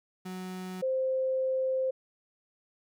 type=tone pair in turn; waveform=35% pulse / sine; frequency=184.8 / 522.7 Hz; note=F#3 / C5; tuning=-2 / -2 cents; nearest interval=octave + tritone; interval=1800 cents; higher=second; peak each=-35 / -26 dBFS; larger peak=second; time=0.25-0.82 / 0.82-1.91 s; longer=second; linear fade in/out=10 ms; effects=none